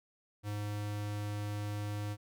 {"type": "tone", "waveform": "square", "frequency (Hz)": 103.83, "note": "G#2", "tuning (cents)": 0, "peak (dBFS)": -36, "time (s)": [0.43, 2.17], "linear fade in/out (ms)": 50, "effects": []}